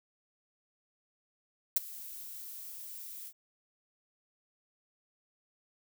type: noise with ADSR envelope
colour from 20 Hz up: violet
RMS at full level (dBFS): -23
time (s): 1.76-3.33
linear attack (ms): 7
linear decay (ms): 18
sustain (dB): -22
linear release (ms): 58
effects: none